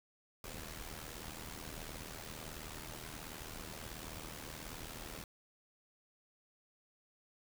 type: noise with amplitude modulation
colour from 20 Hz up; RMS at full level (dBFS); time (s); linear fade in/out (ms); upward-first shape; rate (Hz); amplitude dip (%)
pink; -44; 0.44-5.24; 2; sine; 78.6; 70
effects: none